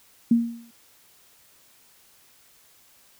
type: tone with exponential decay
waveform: sine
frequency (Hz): 233.3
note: A#3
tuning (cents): +2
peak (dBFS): -12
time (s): 0.31-0.71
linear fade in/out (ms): 5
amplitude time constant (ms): 85
effects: white hiss -57 dBFS RMS until 3.19 s